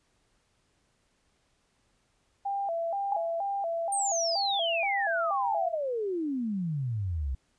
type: tone with vibrato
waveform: sine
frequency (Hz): 730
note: F#5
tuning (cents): -24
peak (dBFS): -28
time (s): 2.45-5.75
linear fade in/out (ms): 10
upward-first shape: square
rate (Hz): 2.1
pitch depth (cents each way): 150
type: tone with exponential decay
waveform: sine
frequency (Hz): 830.6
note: G#5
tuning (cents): 0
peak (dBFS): -26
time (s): 3.12-3.42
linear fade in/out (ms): 2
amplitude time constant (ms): 64
type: exponential sweep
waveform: sine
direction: down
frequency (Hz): 8900 to 62.4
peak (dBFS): -28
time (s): 3.92-7.35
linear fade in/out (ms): 5
effects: pink hiss -71 dBFS RMS until 7.58 s + resampled to 22050 Hz